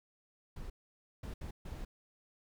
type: noise bursts at uneven times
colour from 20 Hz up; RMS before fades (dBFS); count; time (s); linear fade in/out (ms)
brown; -43; 4; 0.56-0.7 / 1.23-1.34 / 1.41-1.51 / 1.65-1.85; 5
effects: none